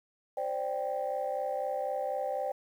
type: chord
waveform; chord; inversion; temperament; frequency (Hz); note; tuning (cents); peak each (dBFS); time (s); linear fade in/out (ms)
sine; C suspended second; none; equal; 523.3 / 587.3 / 784; C5 / D5 / G5; 0 / 0 / 0; -34; 0.37-2.52; 5
effects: tanh soft clip ceiling -23 dBFS + 10-bit